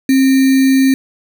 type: tone with sample-and-hold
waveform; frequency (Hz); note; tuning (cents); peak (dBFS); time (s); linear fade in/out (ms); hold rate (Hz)
sine; 266.5; C4; +32; -7; 0.09-0.94; 2; 2100
effects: none